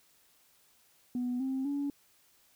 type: tone with pitch steps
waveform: sine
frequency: 246.9 / 264.6 / 283.6 Hz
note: B3 / C4 / C#4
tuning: 0 / +20 / +40 cents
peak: -29 dBFS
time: 1.15-1.9 s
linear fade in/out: 2 ms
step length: 250 ms
effects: tanh soft clip ceiling -27 dBFS + white hiss -66 dBFS RMS until 2.55 s